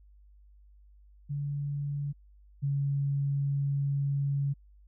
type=tone pair in turn; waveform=sine; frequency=143.2 / 140.25 Hz; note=D3 / C#3; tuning=-43 / +21 cents; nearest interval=unison; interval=36 cents; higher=first; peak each=-30 / -26 dBFS; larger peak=second; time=1.29-2.13 / 2.62-4.54 s; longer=second; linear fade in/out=20 ms; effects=added 50 Hz sine -54 dBFS peak until 4.87 s